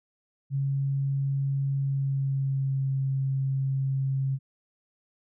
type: tone with pitch glide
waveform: sine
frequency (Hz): 137.7 to 134.94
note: C#3 to C#3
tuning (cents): -11 to -46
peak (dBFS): -24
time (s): 0.5-4.39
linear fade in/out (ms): 50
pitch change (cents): -35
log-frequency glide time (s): 1.77-2.9
effects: none